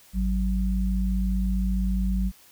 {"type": "tone pair together", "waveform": "sine", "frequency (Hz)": [52.81, 187.5], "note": ["G#1", "F#3"], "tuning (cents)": [30, 23], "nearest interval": "octave + minor seventh", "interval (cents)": 2193, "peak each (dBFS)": [-23, -26], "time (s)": [0.13, 2.32], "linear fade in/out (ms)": 50, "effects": ["white hiss -54 dBFS RMS until 2.51 s"]}